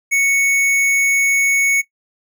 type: tone with tanh clipping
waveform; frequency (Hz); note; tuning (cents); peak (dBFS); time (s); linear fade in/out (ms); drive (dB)
sine; 2217; C#7; 0; -14; 0.11-1.82; 20; 17
effects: noise-tail reverb RT60 0.1 s tail -18 dB re dry